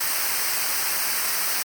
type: noise with comb filter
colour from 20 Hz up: white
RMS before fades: -24 dBFS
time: 0-1.63 s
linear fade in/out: 10 ms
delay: 0.28 ms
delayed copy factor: -0.7
effects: MP3 96 kbps